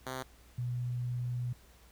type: tone pair in turn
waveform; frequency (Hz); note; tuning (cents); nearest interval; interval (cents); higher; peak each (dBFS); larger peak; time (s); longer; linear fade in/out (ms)
5% pulse / sine; 130 / 122.7; C3 / B2; -11 / -11; minor second; 100; first; -26 / -32; first; 0.06-0.23 / 0.58-1.53; second; 5
effects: added 60 Hz sine -59 dBFS peak until 1.91 s + pink hiss -62 dBFS RMS until 1.91 s